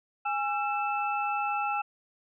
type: tone cluster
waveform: sine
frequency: 822 / 1348 / 2634 Hz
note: G#5 / E6 / E7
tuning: -18 / +38 / -2 cents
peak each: -29 / -32 / -35 dBFS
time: 0.25-1.82 s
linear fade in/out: 10 ms
effects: none